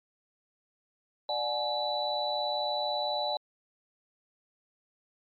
sine tone cluster, 592 / 730 / 848 / 3963 Hz, D5 / F#5 / G#5 / B7, +14 / -24 / +36 / +5 cents, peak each -33 / -35 / -34 / -33 dBFS, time 1.29-3.37 s, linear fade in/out 2 ms, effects MP3 48 kbps

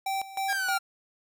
square tone with tremolo, 777 Hz, G5, 16 cents flat, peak -28 dBFS, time 0.06-0.78 s, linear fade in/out 5 ms, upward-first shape square, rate 3.2 Hz, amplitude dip 80%
45% pulse exponential sweep, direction down, 1653 to 1371 Hz, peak -27 dBFS, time 0.48-0.79 s, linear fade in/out 20 ms
effects none

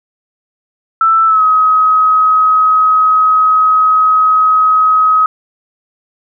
sine tone with pitch glide, 1325 to 1268.8 Hz, E6 to D#6, +9 to +33 cents, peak -6 dBFS, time 1.01-5.26 s, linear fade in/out 2 ms, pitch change -76 cents, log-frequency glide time 1.26-1.43 s, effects none

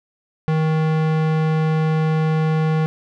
square tone with low-pass filter, 157.5 Hz, D#3, 21 cents sharp, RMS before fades -18 dBFS, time 0.48-2.86 s, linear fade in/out 0 ms, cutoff 2600 Hz, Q 0.54, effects none

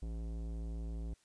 sine tone with tanh clipping, 55.8 Hz, A1, 25 cents sharp, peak -40 dBFS, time 0.02-1.14 s, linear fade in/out 5 ms, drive 17 dB, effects white hiss -71 dBFS RMS until 1.24 s + resampled to 22050 Hz

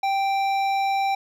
triangle tone with hard clipping, 784 Hz, G5, in tune, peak -22 dBFS, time 0.03-1.15 s, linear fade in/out 5 ms, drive 15 dB, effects none

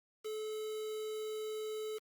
triangle tone with quantisation, 431.9 Hz, A4, 32 cents flat, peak -36 dBFS, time 0.24-1.99 s, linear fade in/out 20 ms, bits 8, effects Opus 48 kbps

